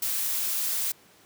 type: noise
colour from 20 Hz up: blue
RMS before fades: -28 dBFS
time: 0.02-0.92 s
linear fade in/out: 5 ms
effects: pink hiss -56 dBFS RMS until 1.25 s + high-pass 150 Hz 12 dB/octave